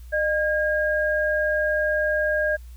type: tone pair together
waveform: sine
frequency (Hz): 608.7 / 1625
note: D#5 / G#6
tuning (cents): -38 / -38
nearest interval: octave + perfect fourth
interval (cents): 1700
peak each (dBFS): -22 / -23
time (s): 0.12-2.57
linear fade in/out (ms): 20
effects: added 60 Hz sine -38 dBFS peak until 2.76 s + white hiss -58 dBFS RMS until 2.76 s